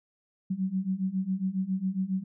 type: beating tone pair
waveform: sine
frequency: 185 / 192.3 Hz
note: F#3 / G3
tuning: 0 / -33 cents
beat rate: 7.3 Hz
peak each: -31 / -29 dBFS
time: 0.5-2.24 s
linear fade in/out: 10 ms
effects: none